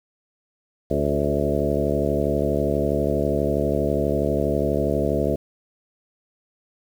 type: harmonic tone with a mistuned harmonic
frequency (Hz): 72.3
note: D2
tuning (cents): -27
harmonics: 1 / 2 / 3 / 4 / 5 / 6 / 7 / 8 / 9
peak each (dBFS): -28 / -28 / -28 / -28 / -28 / -28 / -28 / -28 / -28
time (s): 0.9-5.36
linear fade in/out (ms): 10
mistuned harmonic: 6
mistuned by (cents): -24
effects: 8-bit